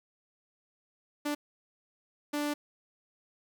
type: tone bursts at uneven times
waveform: sawtooth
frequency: 293.7 Hz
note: D4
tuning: in tune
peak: -26 dBFS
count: 2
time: 1.25-1.35 / 2.33-2.54 s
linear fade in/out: 10 ms
effects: 10-bit